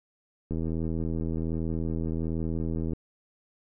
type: click train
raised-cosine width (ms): 3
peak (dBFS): -19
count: 198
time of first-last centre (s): 0.51-2.933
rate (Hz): 81.3
effects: none